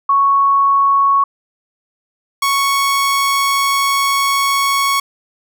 sine / sawtooth tone pair in turn, 1108.7 / 1108.7 Hz, C#6 / C#6, 0 / 0 cents, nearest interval unison, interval 0 cents, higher neither, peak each -9 dBFS, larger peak neither, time 0.09-1.24 / 2.42-5 s, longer second, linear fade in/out 5 ms, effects none

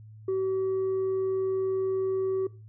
sine tone with tanh clipping, 380.8 Hz, F#4, 50 cents sharp, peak -25 dBFS, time 0.28-2.47 s, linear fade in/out 5 ms, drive 1 dB, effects noise-tail reverb RT60 0.3 s tail -20 dB re dry + added 108 Hz sine -45 dBFS peak until 2.68 s

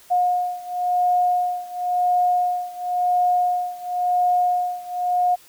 sine beating tone pair, 718 / 718.95 Hz, F5 / F#5, +48 / -50 cents, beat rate 0.95 Hz, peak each -20 / -22 dBFS, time 0.1-5.36 s, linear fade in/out 20 ms, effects white hiss -50 dBFS RMS until 5.48 s

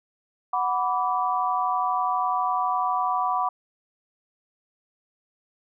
sine chord, B minor, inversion second, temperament equal with one note detuned, 740 / 987.8 / 1159.8 Hz, F#5 / B5 / D6, 0 / 0 / -22 cents, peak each -26 dBFS, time 0.53-3.49 s, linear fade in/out 5 ms, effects none

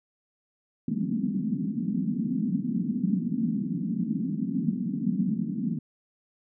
white band-pass noise, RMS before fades -28 dBFS, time 0.88-5.79 s, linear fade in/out 5 ms, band 170 to 250 Hz, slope 48 dB/octave, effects none

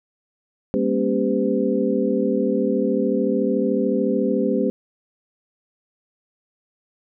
sine tone cluster, 202.4 / 236 / 276.3 / 395.7 / 507 Hz, G#3 / A#3 / C#4 / G4 / B4, -44 / +22 / -6 / +16 / +45 cents, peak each -24 dBFS, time 0.74-4.7 s, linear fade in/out 0 ms, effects none

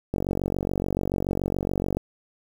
click train, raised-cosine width 2 ms, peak -12 dBFS, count 87, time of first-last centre 0.14-1.97 s, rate 47 Hz, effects 7-bit

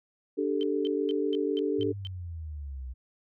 sine chord, D suspended fourth, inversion none, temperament equal, 293.7 / 392 / 440 Hz, D4 / G4 / A4, 0 / 0 / 0 cents, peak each -30 dBFS, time 0.37-1.93 s, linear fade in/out 20 ms
sine tone bursts, 3100 Hz, G7, 20 cents flat, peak -36 dBFS, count 7, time 0.61-2.07 s, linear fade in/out 0 ms, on 20 ms, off 220 ms
sine exponential sweep, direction down, 110 to 61.4 Hz, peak -35 dBFS, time 1.78-2.94 s, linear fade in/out 20 ms
effects none

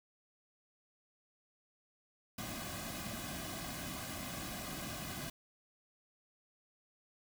pink noise with comb filter, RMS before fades -43 dBFS, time 2.38-5.3 s, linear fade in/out 5 ms, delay 2.2 ms, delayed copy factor -0.8, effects none

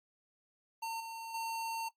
square tone with level steps, 908 Hz, A#5, 46 cents flat, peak -37 / -42 / -36 dBFS, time 0.82-1.89 s, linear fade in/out 10 ms, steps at 1 / 1.34 s, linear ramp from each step 5 ms, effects noise-tail reverb RT60 0.1 s tail -17 dB re dry + AAC 64 kbps

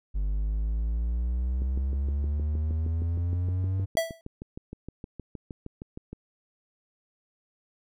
triangle exponential sweep, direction up, 48.89 to 96.9 Hz, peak -23 dBFS, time 0.14-3.86 s, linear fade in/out 20 ms
click train, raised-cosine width 3 ms, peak -25 dBFS, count 30, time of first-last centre 1.62-6.13 s, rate 6.43 Hz
square tone with exponential decay, 658 Hz, E5, 3 cents flat, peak -20 dBFS, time 3.97-4.21 s, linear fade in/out 1 ms, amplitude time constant 52 ms
effects none

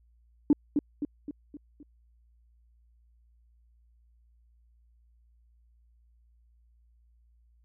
sine tone with echo, 291.5 Hz, D4, 13 cents flat, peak -15 dBFS, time 0.5-0.53 s, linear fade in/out 2 ms, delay 260 ms, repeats 5, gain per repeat -6 dB, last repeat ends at 1.83 s, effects tanh soft clip ceiling -12 dBFS + added 58 Hz sine -60 dBFS peak until 7.64 s

